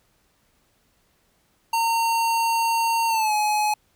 square tone with pitch glide, 916 to 844.8 Hz, A#5 to G#5, -31 to +29 cents, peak -20 dBFS, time 1.73-3.74 s, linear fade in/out 5 ms, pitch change -140 cents, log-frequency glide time 3.08-3.33 s, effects pink hiss -65 dBFS RMS until 3.95 s

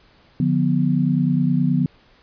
sine chord, B diminished, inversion first, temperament just, 148.16 / 177.8 / 246.9 Hz, D3 / F3 / B3, +16 / +31 / 0 cents, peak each -20 dBFS, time 0.4-1.86 s, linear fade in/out 2 ms, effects pink hiss -54 dBFS RMS until 2.22 s + resampled to 11025 Hz

